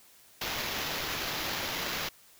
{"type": "noise with sample-and-hold", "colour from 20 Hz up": "blue", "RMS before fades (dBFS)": -34, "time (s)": [0.41, 2.09], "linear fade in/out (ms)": 5, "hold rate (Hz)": 8820, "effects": ["white hiss -58 dBFS RMS until 2.39 s"]}